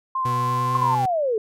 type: tone with vibrato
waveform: sine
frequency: 1046.5 Hz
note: C6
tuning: in tune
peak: -21 dBFS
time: 0.15-0.95 s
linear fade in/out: 5 ms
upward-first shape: sine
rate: 9 Hz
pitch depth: 16 cents each way
type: tone with pitch glide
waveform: 40% pulse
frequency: 123.47 to 126.14 Hz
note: B2 to B2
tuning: 0 to +37 cents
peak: -24 dBFS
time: 0.25-1.06 s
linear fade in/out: 5 ms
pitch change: +37 cents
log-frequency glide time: 0.42-0.81 s
type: linear sweep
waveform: sine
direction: down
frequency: 1086 to 415.3 Hz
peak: -19 dBFS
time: 0.75-1.38 s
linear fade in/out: 2 ms
effects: none